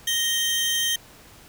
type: tone pair together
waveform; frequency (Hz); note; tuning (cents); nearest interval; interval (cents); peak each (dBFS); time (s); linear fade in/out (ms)
sawtooth; 1864.7 / 3144; A#6 / G7; 0 / +4; major sixth; 904; -25 / -19; 0.07-0.96; 5
effects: pink hiss -49 dBFS RMS until 1.48 s